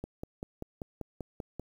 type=click train; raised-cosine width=2 ms; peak=-24 dBFS; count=9; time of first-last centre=0.04-1.596 s; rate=5.14 Hz; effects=9-bit